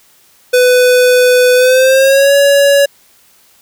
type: tone with pitch glide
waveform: square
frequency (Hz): 498.8 to 563.1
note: B4 to C#5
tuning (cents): +17 to +27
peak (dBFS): -6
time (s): 0.53-2.86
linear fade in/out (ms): 10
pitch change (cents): +210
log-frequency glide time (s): 1.55-2.34
effects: white hiss -48 dBFS RMS until 3.61 s